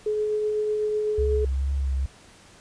sine tone with tremolo, 424.9 Hz, G#4, 40 cents sharp, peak -21 dBFS, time 0.06-1.45 s, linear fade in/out 5 ms, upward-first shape triangle, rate 8 Hz, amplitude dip 25%
sine tone with vibrato, 67.9 Hz, C#2, 35 cents flat, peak -22 dBFS, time 1.18-2.06 s, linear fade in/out 5 ms, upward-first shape triangle, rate 2.3 Hz, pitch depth 41 cents each way
effects pink hiss -51 dBFS RMS until 2.6 s + resampled to 22050 Hz

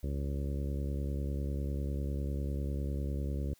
harmonic tone, 70 Hz, C#2, 18 cents sharp, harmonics 1 / 2 / 3 / 4 / 5 / 6 / 7 / 8, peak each -33 / -39 / -43 / -45 / -47 / -49 / -50 / -51 dBFS, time 0.03-3.54 s, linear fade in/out 5 ms, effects white hiss -66 dBFS RMS until 3.59 s

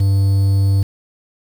triangle tone with quantisation, 98 Hz, G2, in tune, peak -9 dBFS, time 0-0.83 s, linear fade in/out 5 ms, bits 6, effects none

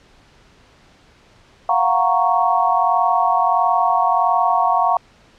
sine chord, Gb major seventh, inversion third, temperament equal, 698.5 / 740 / 932.3 / 1108.7 Hz, F5 / Gb5 / Bb5 / Db6, 0 / 0 / 0 / 0 cents, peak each -19 dBFS, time 1.69-4.97 s, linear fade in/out 2 ms, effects pink hiss -51 dBFS RMS until 5.38 s + low-pass 5000 Hz 12 dB/octave

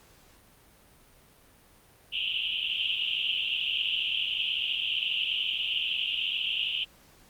white band-pass noise, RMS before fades -30 dBFS, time 2.12-6.85 s, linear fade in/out 20 ms, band 2700 to 3200 Hz, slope 96 dB/octave, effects pink hiss -58 dBFS RMS until 7.29 s + Opus 48 kbps

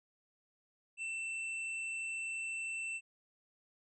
triangle tone with tanh clipping, 2677 Hz, E7, 26 cents sharp, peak -39 dBFS, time 0.97-3.01 s, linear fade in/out 50 ms, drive 15 dB, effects resampled to 24000 Hz

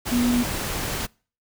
sine tone in noise, 242.9 Hz, B3, 29 cents flat, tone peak -18 dBFS, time 0.11-0.44 s, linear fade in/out 20 ms, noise pink, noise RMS -28 dBFS, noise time 0.05-1.07 s, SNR +7 dB, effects noise-tail reverb RT60 0.4 s tail -26 dB re dry

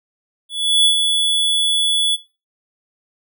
square tone with ADSR envelope, 3420 Hz, A7, 50 cents flat, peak -10 dBFS, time 0.49-2.17 s, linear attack 360 ms, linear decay 98 ms, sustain -5 dB, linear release 29 ms, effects noise-tail reverb RT60 0.3 s tail -17 dB re dry

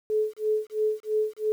sine tone with tremolo, 430 Hz, A4, 40 cents flat, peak -20 dBFS, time 0.1-1.52 s, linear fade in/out 0 ms, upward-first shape sine, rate 3 Hz, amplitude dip 100%, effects 9-bit

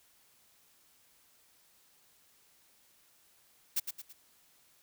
blue noise with echo, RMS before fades -30 dBFS, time 3.76-3.8 s, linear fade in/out 10 ms, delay 110 ms, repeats 3, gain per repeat -7 dB, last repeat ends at 4.13 s, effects white hiss -66 dBFS RMS until 4.82 s

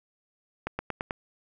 accelerating click train, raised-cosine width 0.5 ms, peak -15 dBFS, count 5, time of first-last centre 0.67-1.109 s, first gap 120 ms, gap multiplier 0.94, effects none

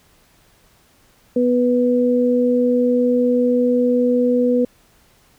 sine tone pair together, 246.9 / 492.1 Hz, B3 / B4, 0 / -6 cents, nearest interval octave, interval 1194 cents, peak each -16 dBFS, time 1.36-4.65 s, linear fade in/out 5 ms, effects pink hiss -55 dBFS RMS until 5.38 s

